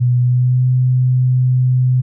sine tone with pitch glide, 123.47 to 127.16 Hz, B2 to C3, 0 to -49 cents, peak -10 dBFS, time 0-2.02 s, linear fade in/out 20 ms, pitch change +51 cents, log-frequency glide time 0.21-0.65 s, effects none

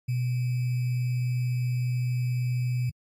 sine tone with sample-and-hold, 124.3 Hz, B2, 12 cents sharp, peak -24 dBFS, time 0.08-2.9 s, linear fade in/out 10 ms, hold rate 2450 Hz, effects AAC 48 kbps

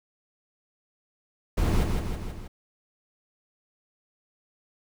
brown noise with echo, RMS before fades -23 dBFS, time 1.57-1.84 s, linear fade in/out 10 ms, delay 160 ms, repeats 4, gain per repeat -4 dB, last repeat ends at 2.48 s, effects none

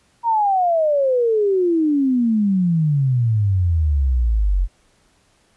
sine exponential sweep, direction down, 951 to 43.34 Hz, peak -14 dBFS, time 0.23-4.68 s, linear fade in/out 50 ms, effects pink hiss -59 dBFS RMS until 5.56 s + resampled to 24000 Hz

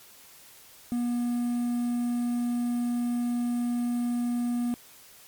triangle tone with quantisation, 240.8 Hz, B3, 44 cents flat, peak -23 dBFS, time 0.92-4.74 s, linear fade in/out 0 ms, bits 8, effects white hiss -52 dBFS RMS until 5.27 s + MP3 96 kbps

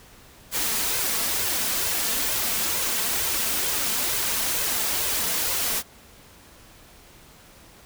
white noise with flanger, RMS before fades -25 dBFS, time 0.51-5.83 s, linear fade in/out 50 ms, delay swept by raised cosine 1.9 to 4.6 ms, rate 2.2 Hz, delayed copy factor +0.5, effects pink hiss -50 dBFS RMS until 7.85 s

